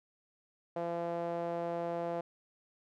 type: tone with band-pass filter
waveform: sawtooth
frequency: 170.4 Hz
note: F3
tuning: 42 cents flat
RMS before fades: -36 dBFS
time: 0.76-2.21 s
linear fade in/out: 5 ms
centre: 610 Hz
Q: 2.9
effects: none